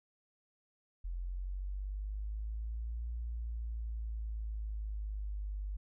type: linear two-way sweep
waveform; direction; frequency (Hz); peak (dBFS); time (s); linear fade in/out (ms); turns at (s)
sine; up then down; 43 to 58.27 to 49.45; -36; 1.04-5.77; 10; 3.1
effects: none

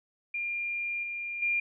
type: tone with level steps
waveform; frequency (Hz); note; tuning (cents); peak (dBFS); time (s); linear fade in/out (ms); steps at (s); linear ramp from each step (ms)
sine; 2400; D7; +37; -30 / -33 / -25; 0.34-1.6; 5; 1.03 / 1.42; 5
effects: none

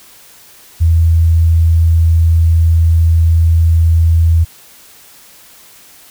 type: tone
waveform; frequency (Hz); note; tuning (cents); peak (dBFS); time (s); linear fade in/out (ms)
sine; 82.41; E2; 0; -6; 0.8-4.45; 20
effects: white hiss -41 dBFS RMS until 6.1 s

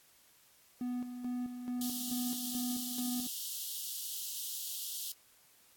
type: tone with tremolo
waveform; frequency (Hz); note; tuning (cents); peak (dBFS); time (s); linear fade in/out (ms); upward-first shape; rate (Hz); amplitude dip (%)
triangle; 246.9; B3; 0; -32; 0.81-3.27; 2; square; 2.3; 55
type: high-pass noise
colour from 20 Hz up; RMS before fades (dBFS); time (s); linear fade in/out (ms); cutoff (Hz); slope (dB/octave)
white; -40; 1.81-5.12; 2; 2900; 96
effects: white hiss -64 dBFS RMS until 5.76 s + AAC 64 kbps

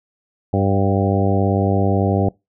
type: harmonic tone with a mistuned harmonic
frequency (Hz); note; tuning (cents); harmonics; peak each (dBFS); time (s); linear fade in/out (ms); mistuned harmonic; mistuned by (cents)
98.1; G2; +2; 1 / 2 / 3 / 4 / 5 / 6 / 7 / 8; -18 / -21 / -23 / -24 / -25 / -26 / -26 / -27; 0.53-2.29; 5; 7; +17
effects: noise-tail reverb RT60 0.2 s tail -23 dB re dry

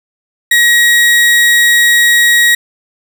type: tone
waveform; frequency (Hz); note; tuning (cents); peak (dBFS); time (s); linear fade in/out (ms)
35% pulse; 1900; A#6; +33; -4; 0.51-2.55; 5
effects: none

